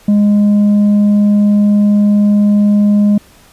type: tone with tanh clipping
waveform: sine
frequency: 206.1 Hz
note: G#3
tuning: 13 cents flat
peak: -7 dBFS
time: 0.08-3.18 s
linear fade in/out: 5 ms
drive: 3 dB
effects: pink hiss -44 dBFS RMS until 3.52 s + resampled to 32000 Hz